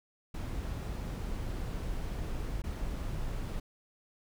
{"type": "noise with dropouts", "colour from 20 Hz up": "brown", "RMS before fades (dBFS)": -36, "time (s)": [0.34, 3.6], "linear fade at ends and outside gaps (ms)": 5, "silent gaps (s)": [2.62, 2.638], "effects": []}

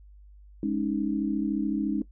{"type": "chord", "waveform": "sine", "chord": "Ab suspended fourth", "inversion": "none", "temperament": "equal", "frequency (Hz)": [207.7, 277.2, 311.1], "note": ["Ab3", "Db4", "Eb4"], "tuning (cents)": [0, 0, 0], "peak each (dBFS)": -29, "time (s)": [0.63, 2.02], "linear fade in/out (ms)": 2, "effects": ["noise-tail reverb RT60 0.1 s tail -17 dB re dry", "added 50 Hz sine -48 dBFS peak until 2.11 s"]}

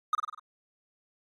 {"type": "tone with echo", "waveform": "triangle", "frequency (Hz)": 1244.5, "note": "D#6", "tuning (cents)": 0, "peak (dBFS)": -20, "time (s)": [0.13, 0.15], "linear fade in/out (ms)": 2, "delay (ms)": 49, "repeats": 5, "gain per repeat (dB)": -5, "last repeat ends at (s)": 0.395, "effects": ["AAC 32 kbps"]}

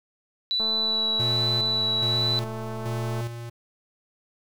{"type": "tone with vibrato", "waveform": "sine", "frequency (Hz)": 3951, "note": "B7", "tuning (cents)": 0, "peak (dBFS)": -22, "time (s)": [0.51, 2.39], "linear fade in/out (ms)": 0, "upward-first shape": "sine", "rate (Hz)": 1.2, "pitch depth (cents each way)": 15}
{"type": "click train", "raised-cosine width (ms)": 1, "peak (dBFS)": -24, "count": 575, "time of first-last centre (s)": [0.6, 3.209], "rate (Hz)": 220}
{"type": "tone with tremolo", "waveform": "square", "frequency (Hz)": 117.8, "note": "A#2", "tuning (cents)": 19, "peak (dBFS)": -28, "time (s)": [1.19, 3.5], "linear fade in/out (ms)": 10, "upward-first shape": "square", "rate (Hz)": 1.2, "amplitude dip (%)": 55}
{"effects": ["9-bit"]}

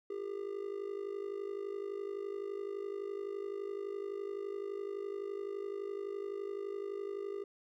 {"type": "tone with amplitude modulation", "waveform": "triangle", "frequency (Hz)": 400.5, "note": "G4", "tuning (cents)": 37, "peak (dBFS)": -32, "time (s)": [0.1, 7.44], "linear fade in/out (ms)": 5, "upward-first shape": "sine", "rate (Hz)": 51.8, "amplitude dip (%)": 80, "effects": []}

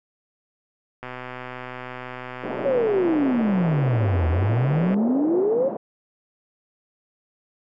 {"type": "click train", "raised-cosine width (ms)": 0.5, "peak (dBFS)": -19, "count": 494, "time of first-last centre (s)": [1.03, 4.943], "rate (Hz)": 126}
{"type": "band-pass noise", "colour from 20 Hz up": "white", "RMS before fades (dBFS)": -30, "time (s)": [2.43, 5.77], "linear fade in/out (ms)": 5, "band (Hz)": [190, 660], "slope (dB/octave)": 24}
{"type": "exponential two-way sweep", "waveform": "sine", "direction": "down then up", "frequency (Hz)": [568, 79.1, 562], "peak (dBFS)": -18, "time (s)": [2.65, 5.69], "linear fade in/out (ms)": 10, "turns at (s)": 4.28}
{"effects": []}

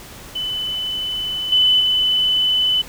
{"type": "tone with level steps", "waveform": "sine", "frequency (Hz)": 3008, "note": "F#7", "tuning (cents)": 28, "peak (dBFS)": [-21, -11, -14], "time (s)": [0.35, 2.82], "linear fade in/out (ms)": 10, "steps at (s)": [1.52, 1.8], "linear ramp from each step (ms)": 5, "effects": ["pink hiss -38 dBFS RMS until 2.88 s"]}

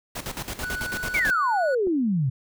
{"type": "noise with tremolo", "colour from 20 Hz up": "pink", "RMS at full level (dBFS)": -31, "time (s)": [0.15, 1.31], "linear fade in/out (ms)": 10, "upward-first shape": "square", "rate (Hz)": 9.1, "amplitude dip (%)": 75}
{"type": "tone with pitch glide", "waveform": "triangle", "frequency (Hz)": [1480, 1469.8], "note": ["F#6", "F#6"], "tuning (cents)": [0, -12], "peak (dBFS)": -27, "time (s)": [0.63, 1.75], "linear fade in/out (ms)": 5, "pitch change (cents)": -12, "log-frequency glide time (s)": [1.26, 1.47]}
{"type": "exponential sweep", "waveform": "sine", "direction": "down", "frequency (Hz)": [2350, 122.6], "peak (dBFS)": -20, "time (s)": [1.14, 2.3], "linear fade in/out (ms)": 10}
{"type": "clicks", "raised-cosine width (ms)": 2, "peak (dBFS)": -27, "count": 2, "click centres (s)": [1.869, 1.873]}
{"effects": []}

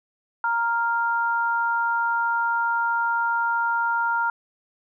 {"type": "tone pair together", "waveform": "sine", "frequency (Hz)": [932.3, 1396.9], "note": ["A#5", "F6"], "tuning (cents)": [0, 0], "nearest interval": "perfect fifth", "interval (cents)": 700, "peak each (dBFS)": -23, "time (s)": [0.44, 4.3], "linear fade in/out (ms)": 2, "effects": []}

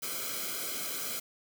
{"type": "noise with comb filter", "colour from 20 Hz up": "white", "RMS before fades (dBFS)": -36, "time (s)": [0.02, 1.2], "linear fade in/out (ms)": 10, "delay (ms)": 1.1, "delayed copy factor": -0.95, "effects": []}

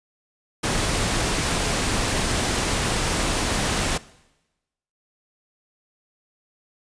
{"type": "noise", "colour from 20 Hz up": "pink", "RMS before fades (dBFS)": -23, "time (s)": [0.63, 3.98], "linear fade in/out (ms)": 10, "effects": ["noise-tail reverb RT60 1.0 s tail -20 dB re dry", "resampled to 22050 Hz"]}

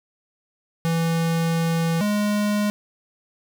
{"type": "tone pair in turn", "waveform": "square", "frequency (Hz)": [165.5, 207.7], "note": ["E3", "G#3"], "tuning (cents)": [7, 0], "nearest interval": "major third", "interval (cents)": 393, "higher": "second", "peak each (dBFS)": -20, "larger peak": "neither", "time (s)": [[0.85, 2.01], [2.01, 2.7]], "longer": "first", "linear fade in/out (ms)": 0, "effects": []}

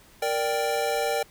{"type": "chord", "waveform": "square", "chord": "G minor", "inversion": "first", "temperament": "equal", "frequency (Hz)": [466.2, 587.3, 784], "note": ["Bb4", "D5", "G5"], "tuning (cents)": [0, 0, 0], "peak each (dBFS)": -29, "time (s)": [0.22, 1.23], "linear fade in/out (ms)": 5, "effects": ["pink hiss -54 dBFS RMS until 1.3 s"]}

